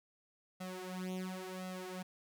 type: tone with flanger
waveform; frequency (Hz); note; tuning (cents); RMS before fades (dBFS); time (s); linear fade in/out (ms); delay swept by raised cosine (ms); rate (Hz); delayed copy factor
sawtooth; 185; F#3; 0; -43; 0.6-2.03; 10; 1.5 to 5.1; 0.94; +0.9
effects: none